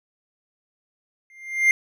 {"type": "tone with exponential growth", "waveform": "triangle", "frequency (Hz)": 2100, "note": "C7", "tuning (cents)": 6, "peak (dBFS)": -9, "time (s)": [1.3, 1.71], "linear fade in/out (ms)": 1, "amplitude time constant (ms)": 89, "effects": []}